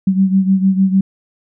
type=beating tone pair; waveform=sine; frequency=190.1 / 196.7 Hz; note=F#3 / G3; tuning=+47 / +6 cents; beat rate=6.6 Hz; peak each=-11 / -16 dBFS; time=0.07-1.01 s; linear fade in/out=5 ms; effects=none